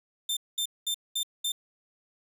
sawtooth tone bursts, 3584 Hz, A7, 31 cents sharp, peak -24 dBFS, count 5, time 0.29-1.52 s, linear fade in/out 5 ms, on 78 ms, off 210 ms, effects none

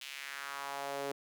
sawtooth tone with high-pass filter sweep, 140 Hz, C#3, 18 cents sharp, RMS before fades -41 dBFS, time 0.01-1.12 s, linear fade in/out 5 ms, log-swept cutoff 3000 to 420 Hz, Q 2.1, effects none

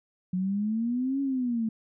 sine exponential two-way sweep, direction up then down, 180 to 279.1 to 218.6 Hz, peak -25 dBFS, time 0.33-1.69 s, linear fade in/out 5 ms, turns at 1.21 s, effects none

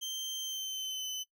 30% pulse tone with pitch glide, 3136 to 3031 Hz, G7 to F#7, 0 to +41 cents, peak -33 dBFS, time 0.01-1.24 s, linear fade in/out 20 ms, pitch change -59 cents, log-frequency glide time 0.4-1.07 s, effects noise-tail reverb RT60 0.1 s tail -18 dB re dry

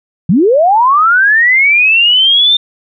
sine linear sweep, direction up, 146.83 to 3630 Hz, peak -5 dBFS, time 0.29-2.57 s, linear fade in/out 5 ms, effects none

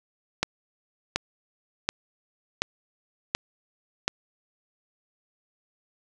click train, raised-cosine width 0.2 ms, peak -5 dBFS, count 6, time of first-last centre 0.43-4.08 s, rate 1.37 Hz, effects none

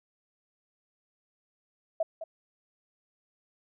sine tone with echo, 651 Hz, E5, 22 cents flat, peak -24 dBFS, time 2-2.03 s, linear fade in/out 5 ms, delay 210 ms, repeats 1, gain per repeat -11 dB, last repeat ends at 2.24 s, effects none

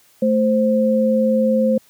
sine tone pair together, 220 / 523.3 Hz, A3 / C5, 0 / 0 cents, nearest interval octave + minor third, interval 1500 cents, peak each -16 dBFS, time 0.22-1.78 s, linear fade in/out 5 ms, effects white hiss -54 dBFS RMS until 1.89 s + high-pass 80 Hz 12 dB/octave

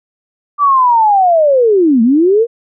sine linear two-way sweep, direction down then up, 1178 to 217.9 to 481.2 Hz, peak -6 dBFS, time 0.58-2.47 s, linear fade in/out 50 ms, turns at 2.02 s, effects none

